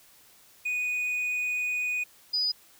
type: tone pair in turn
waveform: triangle / sine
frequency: 2477 / 4954 Hz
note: D#7 / D#8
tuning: -8 / -8 cents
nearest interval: octave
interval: 1200 cents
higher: second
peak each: -25 / -24 dBFS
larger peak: second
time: 0.65-2.04 / 2.33-2.52 s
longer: first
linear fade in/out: 10 ms
effects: white hiss -57 dBFS RMS until 2.79 s